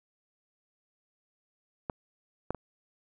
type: clicks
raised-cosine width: 1 ms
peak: -18 / -16 / -25 dBFS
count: 3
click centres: 1.898 / 2.506 / 2.547 s
effects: none